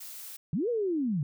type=noise; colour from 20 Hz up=blue; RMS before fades=-43 dBFS; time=0-0.37 s; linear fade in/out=10 ms
type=linear two-way sweep; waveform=sine; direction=up then down; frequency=132.2 to 496.2 to 132.2 Hz; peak=-26 dBFS; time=0.53-1.23 s; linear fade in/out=2 ms; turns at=0.69 s
effects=none